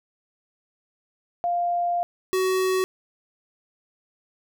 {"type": "tone pair in turn", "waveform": ["sine", "square"], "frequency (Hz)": [698.5, 374.7], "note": ["F5", "F#4"], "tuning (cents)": [0, 22], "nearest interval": "major seventh", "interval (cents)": 1078, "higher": "first", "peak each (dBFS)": -21, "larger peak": "neither", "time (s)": [[1.44, 2.03], [2.33, 2.84]], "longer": "first", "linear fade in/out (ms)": 0, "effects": []}